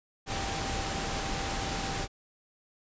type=tone in noise; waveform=sine; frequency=784 Hz; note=G5; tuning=in tune; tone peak=-39 dBFS; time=0.26-2.08 s; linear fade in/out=50 ms; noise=pink; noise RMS=-33 dBFS; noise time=0.26-2.08 s; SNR=-9 dB; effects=resampled to 16000 Hz